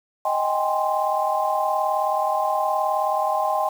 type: tone cluster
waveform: sine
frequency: 625 / 778 / 817 / 1046 Hz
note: D#5 / G5 / G#5 / C6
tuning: +8 / -13 / -29 / -1 cents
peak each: -25 dBFS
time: 0.25-3.69 s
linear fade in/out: 5 ms
effects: 7-bit

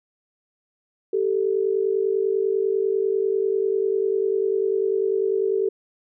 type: tone pair together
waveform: sine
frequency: 389.9 / 440 Hz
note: G4 / A4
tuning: -9 / 0 cents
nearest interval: major second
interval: 209 cents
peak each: -21 / -23 dBFS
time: 1.13-5.69 s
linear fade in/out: 5 ms
effects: none

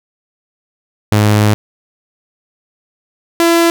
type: tone pair in turn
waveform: sawtooth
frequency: 105.4 / 336.8 Hz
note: G#2 / E4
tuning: +26 / +37 cents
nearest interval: octave + minor sixth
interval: 2011 cents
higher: second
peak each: -4 dBFS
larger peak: neither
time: 1.12-1.54 / 3.4-3.7 s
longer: first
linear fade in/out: 0 ms
effects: none

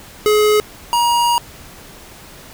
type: tone pair in turn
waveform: square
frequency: 423.2 / 950.1 Hz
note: G#4 / A#5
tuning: +33 / +33 cents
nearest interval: octave + major second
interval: 1400 cents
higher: second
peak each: -11 / -13 dBFS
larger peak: first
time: 0.26-0.6 / 0.93-1.38 s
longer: second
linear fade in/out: 0 ms
effects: pink hiss -39 dBFS RMS until 2.53 s

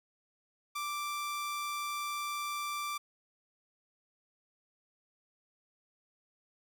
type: tone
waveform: sawtooth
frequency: 1174.7 Hz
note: D6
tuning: in tune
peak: -31 dBFS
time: 0.75-2.98 s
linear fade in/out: 10 ms
effects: none

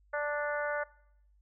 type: harmonic tone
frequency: 293.7 Hz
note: D4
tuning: in tune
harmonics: 2 / 3 / 4 / 5 / 6 / 7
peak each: -33 / -40 / -41 / -36 / -41 / -47 dBFS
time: 0.13-0.84 s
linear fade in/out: 10 ms
effects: noise-tail reverb RT60 0.7 s tail -21 dB re dry + added 50 Hz sine -62 dBFS peak until 1.41 s

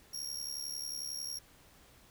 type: tone with amplitude modulation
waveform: sawtooth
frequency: 5588 Hz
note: F8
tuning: in tune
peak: -32 dBFS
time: 0.13-1.39 s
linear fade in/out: 10 ms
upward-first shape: sine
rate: 71.1 Hz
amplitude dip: 75%
effects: pink hiss -61 dBFS RMS until 2.1 s

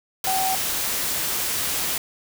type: tone in noise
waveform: sine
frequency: 761 Hz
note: F#5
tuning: 48 cents sharp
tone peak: -22 dBFS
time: 0.27-0.55 s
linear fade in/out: 2 ms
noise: white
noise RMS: -25 dBFS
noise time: 0.24-1.98 s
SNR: 0 dB
effects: none

